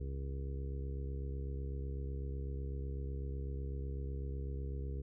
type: harmonic tone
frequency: 68 Hz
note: C#2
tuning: 33 cents flat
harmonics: 1 / 2 / 3 / 4 / 5 / 6 / 7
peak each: -38 / -45 / -57 / -54 / -56 / -51 / -55 dBFS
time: 0-5.02 s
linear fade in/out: 10 ms
effects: none